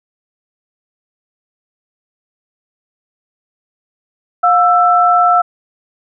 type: tone pair together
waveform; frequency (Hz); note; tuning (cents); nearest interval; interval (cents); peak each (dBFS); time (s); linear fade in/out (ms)
sine; 711 / 1329; F5 / E6; +31 / +14; major seventh; 1083; -10; 4.43-5.42; 10
effects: none